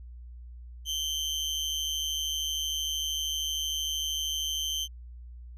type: tone with amplitude modulation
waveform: 30% pulse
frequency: 3100 Hz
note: G7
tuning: 20 cents flat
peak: -23 dBFS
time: 0.85-4.88 s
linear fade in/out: 50 ms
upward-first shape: sine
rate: 153 Hz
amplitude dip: 65%
effects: added 60 Hz sine -42 dBFS peak until 5.57 s + resampled to 32000 Hz